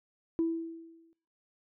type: tone with exponential decay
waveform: sine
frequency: 329.6 Hz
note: E4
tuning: in tune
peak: -23 dBFS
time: 0.39-1.13 s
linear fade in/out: 0 ms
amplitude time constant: 160 ms
effects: noise-tail reverb RT60 0.6 s tail -25 dB re dry + tanh soft clip ceiling -21 dBFS